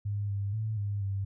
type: tone with pitch steps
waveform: sine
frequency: 102.2 / 100.1 / 109.3 / 101.6 / 98.3 Hz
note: G#2 / G2 / A2 / G#2 / G2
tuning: -27 / +37 / -11 / -38 / +5 cents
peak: -29 dBFS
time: 0.05-1.25 s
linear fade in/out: 10 ms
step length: 240 ms
effects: none